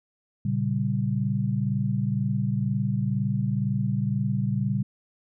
sine chord, G diminished, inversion first, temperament equal, 116.54 / 138.59 / 196 Hz, Bb2 / Db3 / G3, 0 / 0 / 0 cents, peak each -27 dBFS, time 0.45-4.83 s, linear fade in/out 5 ms, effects none

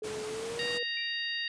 sine tone with pitch glide, 430 to 482.7 Hz, A4 to B4, -40 to -40 cents, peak -35 dBFS, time 0.02-0.83 s, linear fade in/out 2 ms, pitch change +200 cents, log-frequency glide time 0.28-0.65 s
pink noise, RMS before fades -40 dBFS, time 0.03-0.79 s, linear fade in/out 20 ms
harmonic tone, 932.3 Hz, A#5, in tune, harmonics 2 / 3 / 4 / 5, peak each -35 / -37 / -38 / -39 dBFS, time 0.59-1.48 s, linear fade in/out 2 ms
sine tone with exponential decay, 2349 Hz, D7, in tune, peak -39 dBFS, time 0.97-1.26 s, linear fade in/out 0 ms, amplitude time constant 61 ms
effects high-pass 150 Hz 12 dB/octave + resampled to 22050 Hz

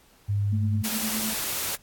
sine tone, 101.7 Hz, G#2, 36 cents flat, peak -22 dBFS, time 0.28-0.83 s, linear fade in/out 20 ms
sine tone with tremolo, 218 Hz, A3, 16 cents flat, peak -27 dBFS, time 0.52-1.34 s, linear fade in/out 10 ms, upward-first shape sine, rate 9.7 Hz, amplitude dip 65%
white noise, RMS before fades -29 dBFS, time 0.84-1.76 s, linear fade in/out 10 ms
effects pink hiss -58 dBFS RMS until 1.82 s + AAC 64 kbps

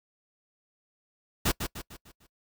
pink noise with echo, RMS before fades -25 dBFS, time 1.45-1.52 s, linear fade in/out 10 ms, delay 150 ms, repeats 5, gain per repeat -7 dB, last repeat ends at 2.27 s, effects noise-tail reverb RT60 0.1 s tail -23 dB re dry

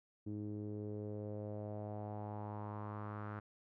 sawtooth tone with low-pass filter sweep, 104.7 Hz, G#2, 15 cents sharp, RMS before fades -44 dBFS, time 0.26-3.4 s, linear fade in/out 10 ms, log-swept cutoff 310 to 1400 Hz, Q 3.4, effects none

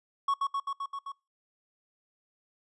triangle tone with echo, 1108.7 Hz, C#6, in tune, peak -22 dBFS, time 0.28-0.34 s, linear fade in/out 5 ms, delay 130 ms, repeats 6, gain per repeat -2 dB, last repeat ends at 1.12 s, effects noise-tail reverb RT60 0.3 s tail -26 dB re dry + resampled to 24000 Hz

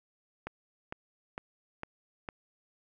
click train, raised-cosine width 0.5 ms, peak -22 dBFS, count 5, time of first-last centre 0.47-2.288 s, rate 2.2 Hz, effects none

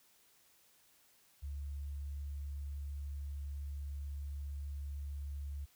sine tone, 71.1 Hz, C#2, 45 cents sharp, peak -39 dBFS, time 1.42-5.66 s, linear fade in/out 20 ms, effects white hiss -68 dBFS RMS until 5.75 s

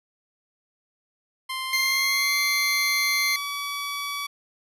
15% pulse tone with pitch glide, 1046.5 to 1141.2 Hz, C6 to C#6, 0 to +50 cents, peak -22 dBFS, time 1.49-4.27 s, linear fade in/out 10 ms, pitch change +150 cents, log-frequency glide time 1.67-2.39 s
25% pulse tone, 2100 Hz, C7, 6 cents sharp, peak -18 dBFS, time 1.73-3.36 s, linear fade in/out 2 ms
effects resampled to 32000 Hz

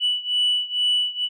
sine beating tone pair, 2960 / 2962.2 Hz, F#7 / F#7, 0 / +1 cents, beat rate 2.2 Hz, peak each -20 / -22 dBFS, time 0-1.29 s, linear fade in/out 50 ms, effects tanh soft clip ceiling -14 dBFS

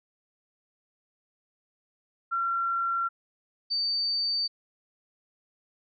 sine tone pair in turn, 1366 / 4595 Hz, F6 / D8, -39 / -39 cents, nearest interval octave + major sixth, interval 2100 cents, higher second, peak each -25 dBFS, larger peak neither, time 2.31-3.09 / 3.7-4.48 s, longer neither, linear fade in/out 20 ms, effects none

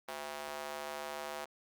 square tone with high-pass filter, 73.42 Hz, D2, in tune, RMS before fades -42 dBFS, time 0.08-1.45 s, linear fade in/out 5 ms, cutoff 660 Hz, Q 1.5, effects Opus 32 kbps

